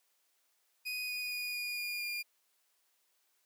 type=tone with pitch steps; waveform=30% pulse; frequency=2489 / 2473 / 2458 / 2442 / 2427 / 2411 Hz; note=D#7 / D#7 / D#7 / D#7 / D#7 / D7; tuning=0 / -11 / -22 / -33 / -44 / +45 cents; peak=-33 dBFS; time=0.85-2.23 s; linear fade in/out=20 ms; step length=230 ms; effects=white hiss -75 dBFS RMS until 3.45 s + high-pass 400 Hz 12 dB/octave

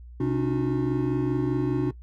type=tone cluster; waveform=triangle; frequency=128.3 / 281.3 / 306.3 / 361.9 Hz; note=C3 / C#4 / D#4 / F#4; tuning=-34 / +26 / -27 / -38 cents; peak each=-26 dBFS; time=0.2-1.91 s; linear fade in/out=5 ms; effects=noise-tail reverb RT60 0.1 s tail -18 dB re dry + added 60 Hz sine -41 dBFS peak until 2.02 s

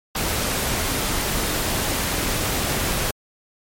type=noise; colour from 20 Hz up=pink; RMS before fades=-23 dBFS; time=0.15-3.11 s; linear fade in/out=5 ms; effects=MP3 64 kbps

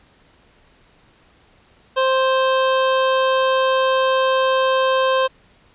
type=tone; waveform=25% pulse; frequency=525 Hz; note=C5; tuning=6 cents sharp; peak=-11 dBFS; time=1.96-5.28 s; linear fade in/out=20 ms; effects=pink hiss -54 dBFS RMS until 5.74 s + resampled to 8000 Hz

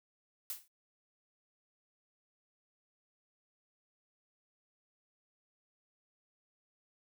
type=noise with exponential decay; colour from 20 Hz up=blue; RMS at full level=-36 dBFS; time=0.5-0.68 s; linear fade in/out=1 ms; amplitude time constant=39 ms; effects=noise-tail reverb RT60 0.1 s tail -26 dB re dry

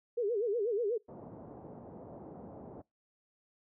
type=tone with vibrato; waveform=sine; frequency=440 Hz; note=A4; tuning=in tune; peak=-29 dBFS; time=0.17-0.98 s; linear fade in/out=10 ms; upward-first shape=sine; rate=8.2 Hz; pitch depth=190 cents each way
type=low-pass noise; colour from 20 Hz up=pink; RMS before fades=-45 dBFS; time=1.08-2.82 s; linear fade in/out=10 ms; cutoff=770 Hz; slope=24 dB/octave
effects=noise-tail reverb RT60 0.2 s tail -24 dB re dry + high-pass 150 Hz 12 dB/octave

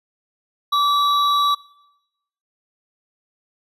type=tone pair together; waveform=triangle; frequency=1157 / 3892 Hz; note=D6 / B7; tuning=-26 / -26 cents; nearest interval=octave + major sixth; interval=2100 cents; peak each=-14 / -20 dBFS; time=0.72-1.55 s; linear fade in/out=10 ms; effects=noise-tail reverb RT60 0.9 s tail -22 dB re dry + resampled to 32000 Hz

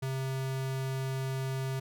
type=tone; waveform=square; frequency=132.9 Hz; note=C3; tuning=27 cents sharp; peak=-32 dBFS; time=0.02-1.8 s; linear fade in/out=10 ms; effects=none

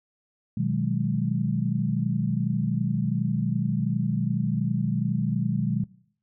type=chord; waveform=sine; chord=G# minor seventh; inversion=first; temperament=equal; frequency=123.47 / 155.56 / 185 / 207.7 Hz; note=B2 / D#3 / F#3 / G#3; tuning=0 / 0 / 0 / 0 cents; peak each=-28 dBFS; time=0.57-5.84 s; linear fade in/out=5 ms; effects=noise-tail reverb RT60 0.6 s tail -21 dB re dry

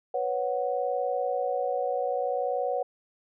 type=chord; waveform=sine; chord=B suspended second; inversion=none; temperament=equal; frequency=493.9 / 554.4 / 740 Hz; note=B4 / C#5 / F#5; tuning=0 / 0 / 0 cents; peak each=-30 dBFS; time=0.14-2.83 s; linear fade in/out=5 ms; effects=none

